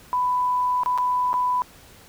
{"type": "tone with dropouts", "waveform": "sine", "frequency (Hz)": 995, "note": "B5", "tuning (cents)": 13, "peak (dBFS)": -19, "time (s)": [0.13, 1.62], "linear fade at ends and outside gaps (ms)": 0, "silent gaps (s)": [[0.834, 0.86], [0.977, 0.984], [1.331, 1.34]], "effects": ["pink hiss -49 dBFS RMS until 2.08 s"]}